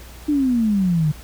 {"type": "exponential sweep", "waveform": "sine", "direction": "down", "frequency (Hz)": [304.3, 146.6], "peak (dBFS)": -15, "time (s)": [0.28, 1.12], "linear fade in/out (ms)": 10, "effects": ["added 60 Hz sine -38 dBFS peak until 1.23 s", "pink hiss -43 dBFS RMS until 1.23 s"]}